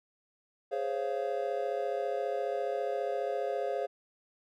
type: chord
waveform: triangle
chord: Db major seventh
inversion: second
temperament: just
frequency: 415.8 / 519.7 / 554.4 / 693 Hz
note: Ab4 / C5 / Db5 / F5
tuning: +2 / -12 / 0 / -14 cents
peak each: -34 dBFS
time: 0.71-3.87 s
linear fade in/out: 20 ms
effects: none